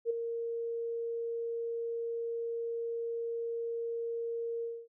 sine tone with ADSR envelope, 464 Hz, A#4, 8 cents flat, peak -25 dBFS, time 0.05-4.88 s, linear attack 51 ms, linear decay 10 ms, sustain -8 dB, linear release 250 ms, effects none

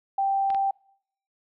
sine tone, 784 Hz, G5, in tune, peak -21 dBFS, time 0.18-0.71 s, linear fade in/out 5 ms
clicks, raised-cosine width 0.3 ms, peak -23 / -23 dBFS, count 2, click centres 0.503 / 0.547 s
effects noise-tail reverb RT60 0.7 s tail -26 dB re dry

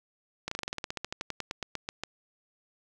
slowing click train, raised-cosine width 0.2 ms, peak -16 dBFS, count 21, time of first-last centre 0.48-2.036 s, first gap 34 ms, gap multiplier 1.08, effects 9-bit

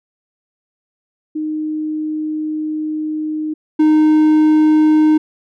sine / triangle tone pair in turn, 308.6 / 308.6 Hz, D#4 / D#4, -14 / -14 cents, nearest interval unison, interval 0 cents, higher neither, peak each -18 / -6 dBFS, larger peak second, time 1.35-3.54 / 3.79-5.18 s, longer first, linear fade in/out 10 ms, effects none

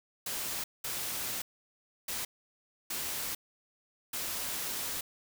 white noise bursts at uneven times, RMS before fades -36 dBFS, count 5, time 0.26-0.64 / 0.84-1.42 / 2.08-2.25 / 2.9-3.35 / 4.13-5.01 s, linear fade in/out 5 ms, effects none

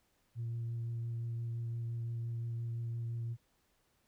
sine tone with vibrato, 116.54 Hz, A#2, in tune, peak -34 dBFS, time 0.35-3.37 s, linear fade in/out 50 ms, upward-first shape triangle, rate 5.8 Hz, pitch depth 13 cents each way, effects tanh soft clip ceiling -33 dBFS + pink hiss -75 dBFS RMS until 4.07 s

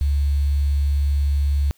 sine tone with quantisation, 71 Hz, C#2, 42 cents sharp, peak -16 dBFS, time 0.01-1.71 s, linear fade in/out 0 ms, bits 7, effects white hiss -60 dBFS RMS until 1.77 s

